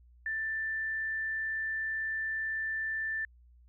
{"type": "tone", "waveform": "sine", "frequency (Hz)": 1771, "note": "A6", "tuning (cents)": 11, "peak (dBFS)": -31, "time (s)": [0.26, 3.25], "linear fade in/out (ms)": 2, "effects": ["added 60 Hz sine -56 dBFS peak until 3.68 s"]}